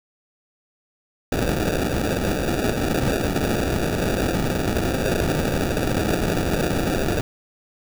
violet noise with sample-and-hold, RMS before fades -22 dBFS, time 1.32-7.21 s, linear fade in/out 2 ms, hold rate 1050 Hz, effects none

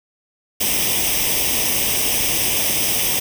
white noise with comb filter, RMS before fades -19 dBFS, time 0.6-3.2 s, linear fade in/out 10 ms, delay 0.35 ms, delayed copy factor +0.75, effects none

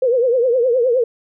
sine tone with vibrato, 492.7 Hz, B4, 4 cents flat, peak -12 dBFS, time 0.02-1.04 s, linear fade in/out 5 ms, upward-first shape triangle, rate 9.7 Hz, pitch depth 150 cents each way, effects none

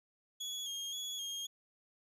30% pulse tone with vibrato, 3304 Hz, G#7, 10 cents flat, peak -36 dBFS, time 0.4-1.47 s, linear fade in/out 10 ms, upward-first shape square, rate 1.9 Hz, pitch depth 35 cents each way, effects resampled to 32000 Hz

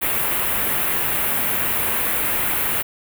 white band-stop noise, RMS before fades -21 dBFS, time 0.01-2.83 s, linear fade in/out 20 ms, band 2800 to 11000 Hz, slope 24 dB/octave, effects none

